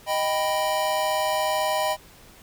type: chord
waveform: square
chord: Eb augmented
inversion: none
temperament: equal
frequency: 622.3 / 784 / 987.8 Hz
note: Eb5 / G5 / B5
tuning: 0 / 0 / 0 cents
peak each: -26 / -28 / -28 dBFS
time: 0.06-1.97 s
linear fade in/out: 50 ms
effects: pink hiss -50 dBFS RMS until 2.42 s